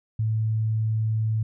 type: tone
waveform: sine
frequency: 110 Hz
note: A2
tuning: in tune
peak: -21 dBFS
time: 0.19-1.43 s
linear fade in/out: 5 ms
effects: none